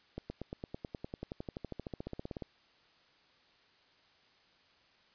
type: accelerating click train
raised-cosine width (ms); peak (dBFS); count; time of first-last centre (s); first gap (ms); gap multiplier
2; -26; 28; 0.18-2.422; 120; 0.97
effects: white hiss -66 dBFS RMS until 5.14 s + resampled to 11025 Hz